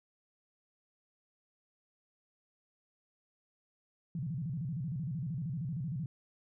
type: tone with vibrato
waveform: sine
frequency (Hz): 146.83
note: D3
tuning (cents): 0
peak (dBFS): -34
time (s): 4.15-6.06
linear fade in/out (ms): 2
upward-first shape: square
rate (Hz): 13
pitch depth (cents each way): 240
effects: none